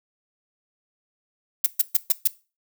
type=noise bursts; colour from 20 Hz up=violet; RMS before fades=-17 dBFS; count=5; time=1.64-2.275 s; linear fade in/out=5 ms; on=23 ms; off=130 ms; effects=noise-tail reverb RT60 0.3 s tail -19 dB re dry